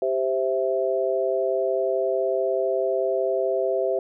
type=chord; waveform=sine; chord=C major; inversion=second; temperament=equal; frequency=392 / 523.3 / 659.3 Hz; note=G4 / C5 / E5; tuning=0 / 0 / 0 cents; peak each=-25 dBFS; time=0.02-3.99 s; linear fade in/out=2 ms; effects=none